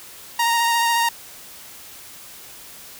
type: tone with vibrato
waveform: sawtooth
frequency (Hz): 932.3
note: A#5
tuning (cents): 0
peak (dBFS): -13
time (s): 0.39-1.09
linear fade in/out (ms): 5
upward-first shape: sine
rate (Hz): 14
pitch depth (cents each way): 17
effects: white hiss -41 dBFS RMS until 2.99 s